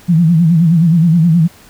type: tone with vibrato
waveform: sine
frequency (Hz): 166.5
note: E3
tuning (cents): +18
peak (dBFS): -6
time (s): 0.08-1.48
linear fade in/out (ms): 20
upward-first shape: sine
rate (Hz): 9.5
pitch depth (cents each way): 110
effects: pink hiss -42 dBFS RMS until 1.69 s